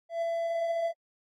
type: tone with ADSR envelope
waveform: triangle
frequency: 670 Hz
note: E5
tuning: 28 cents sharp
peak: -24 dBFS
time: 0.09-0.93 s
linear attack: 130 ms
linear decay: 10 ms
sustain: -2 dB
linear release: 44 ms
effects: AAC 32 kbps